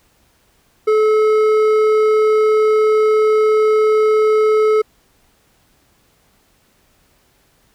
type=tone with hard clipping; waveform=sine; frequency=431.5 Hz; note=A4; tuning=34 cents flat; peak=-12 dBFS; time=0.87-4.82 s; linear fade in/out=10 ms; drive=8 dB; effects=pink hiss -57 dBFS RMS until 7.74 s